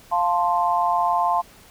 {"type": "chord", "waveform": "sine", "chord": "F major", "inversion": "none", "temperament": "equal", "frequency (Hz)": [698.5, 880, 1046.5], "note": ["F5", "A5", "C6"], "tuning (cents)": [0, 0, 0], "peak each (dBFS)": -22, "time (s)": [0.11, 1.42], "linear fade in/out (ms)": 20, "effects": ["pink hiss -49 dBFS RMS until 1.7 s"]}